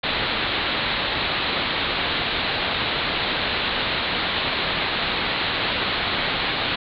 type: low-pass noise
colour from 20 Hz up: white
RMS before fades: -24 dBFS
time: 0.03-6.76 s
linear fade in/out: 10 ms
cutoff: 4200 Hz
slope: 96 dB/octave
effects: none